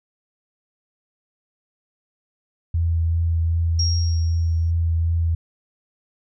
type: tone with vibrato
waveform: sine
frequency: 83.1 Hz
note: E2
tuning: 15 cents sharp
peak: -17 dBFS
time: 2.74-5.35 s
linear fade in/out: 5 ms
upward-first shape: triangle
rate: 2.6 Hz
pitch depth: 18 cents each way
type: tone with exponential decay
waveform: sine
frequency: 5588 Hz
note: F8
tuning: in tune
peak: -20 dBFS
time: 3.79-4.71 s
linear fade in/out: 5 ms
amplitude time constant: 200 ms
effects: none